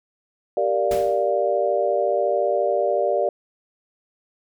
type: chord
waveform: sine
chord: G minor seventh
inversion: none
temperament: equal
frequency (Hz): 392 / 466.2 / 587.3 / 698.5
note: G4 / Bb4 / D5 / F5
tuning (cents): 0 / 0 / 0 / 0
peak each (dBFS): -25 / -25 / -21 / -25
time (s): 0.57-3.29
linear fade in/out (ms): 2
type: noise with exponential decay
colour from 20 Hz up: pink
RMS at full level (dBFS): -30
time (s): 0.91-1.31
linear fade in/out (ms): 2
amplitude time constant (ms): 86
effects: none